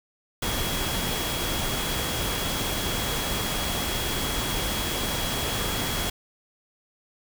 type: tone in noise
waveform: sine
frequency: 3320 Hz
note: G#7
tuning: 1 cent flat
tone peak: -34 dBFS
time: 0.42-6.1 s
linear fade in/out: 5 ms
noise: pink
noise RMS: -28 dBFS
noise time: 0.42-6.1 s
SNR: -9 dB
effects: none